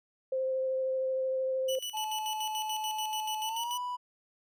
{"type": "tone with vibrato", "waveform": "sine", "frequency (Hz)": 523.3, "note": "C5", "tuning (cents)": 0, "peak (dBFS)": -28, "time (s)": [0.32, 1.79], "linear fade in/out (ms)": 5, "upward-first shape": "triangle", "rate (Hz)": 13, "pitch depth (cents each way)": 12}
{"type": "tone with tremolo", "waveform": "sawtooth", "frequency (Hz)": 2960, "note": "F#7", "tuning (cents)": 0, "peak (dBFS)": -31, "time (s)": [1.68, 3.78], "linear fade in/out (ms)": 10, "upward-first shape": "square", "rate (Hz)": 6.9, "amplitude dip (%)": 70}
{"type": "tone with pitch glide", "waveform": "triangle", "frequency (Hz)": [864, 986.8], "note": ["A5", "B5"], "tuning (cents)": [-32, -2], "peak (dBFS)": -31, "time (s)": [1.93, 3.97], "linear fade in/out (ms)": 20, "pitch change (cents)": 230, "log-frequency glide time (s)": [3.43, 3.76]}
{"effects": []}